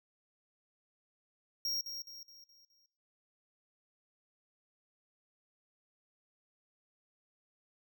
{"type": "tone with echo", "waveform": "square", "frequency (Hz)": 5588, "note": "F8", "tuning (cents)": 0, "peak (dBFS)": -33, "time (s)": [1.65, 1.81], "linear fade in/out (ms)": 2, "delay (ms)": 210, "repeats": 5, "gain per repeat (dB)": -7, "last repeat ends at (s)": 2.86, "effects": ["noise-tail reverb RT60 0.7 s tail -25 dB re dry"]}